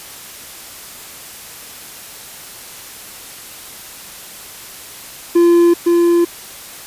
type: tone with echo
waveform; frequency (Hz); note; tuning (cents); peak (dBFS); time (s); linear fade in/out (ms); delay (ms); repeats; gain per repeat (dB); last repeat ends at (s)
triangle; 343.8; F4; -27; -5; 5.35-5.74; 10; 510; 1; -2; 6.25
effects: white hiss -34 dBFS RMS until 6.86 s + resampled to 32000 Hz